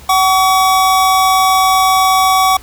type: tone pair together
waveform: square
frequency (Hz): 756.1 / 1132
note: F#5 / C#6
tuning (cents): +37 / +36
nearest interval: perfect fifth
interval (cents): 699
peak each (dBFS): -12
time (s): 0.09-2.57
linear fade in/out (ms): 5
effects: added 66 Hz sine -38 dBFS peak until 2.62 s + pink hiss -39 dBFS RMS until 2.62 s